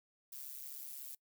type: noise with amplitude modulation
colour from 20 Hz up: violet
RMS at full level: -44 dBFS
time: 0.32-1.15 s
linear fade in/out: 5 ms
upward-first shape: sine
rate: 136 Hz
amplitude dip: 80%
effects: noise-tail reverb RT60 0.1 s tail -23 dB re dry